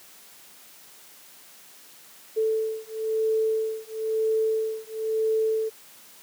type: beating tone pair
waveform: sine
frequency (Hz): 440 / 441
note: A4 / A4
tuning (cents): 0 / +4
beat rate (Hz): 1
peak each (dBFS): -26 / -26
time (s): 2.36-5.7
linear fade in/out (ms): 20
effects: white hiss -50 dBFS RMS until 6.22 s + high-pass 150 Hz 12 dB/octave